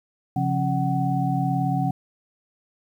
sine tone cluster, 135.8 / 174 / 273.2 / 749 Hz, C#3 / F3 / C#4 / F#5, -35 / -6 / -25 / +21 cents, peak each -24 / -26 / -28 / -26 dBFS, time 0.36-1.91 s, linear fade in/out 5 ms, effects 9-bit

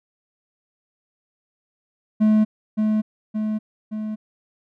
triangle tone with echo, 215.1 Hz, A3, 39 cents flat, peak -11 dBFS, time 2.2-2.45 s, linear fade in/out 20 ms, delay 570 ms, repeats 3, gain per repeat -4 dB, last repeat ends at 4.16 s, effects none

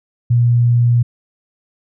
sine tone, 119.8 Hz, A#2, 48 cents sharp, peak -9 dBFS, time 0.3-1.03 s, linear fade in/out 10 ms, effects none

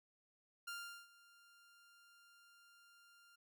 sawtooth tone with ADSR envelope, 1396.9 Hz, F6, in tune, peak -40 dBFS, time 0.67-3.36 s, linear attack 10 ms, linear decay 390 ms, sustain -21 dB, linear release 9 ms, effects none

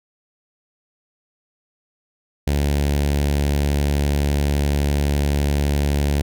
sawtooth tone with notch filter, 71.8 Hz, D2, 39 cents flat, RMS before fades -19 dBFS, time 2.47-6.22 s, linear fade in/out 5 ms, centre 1200 Hz, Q 1.3, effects none

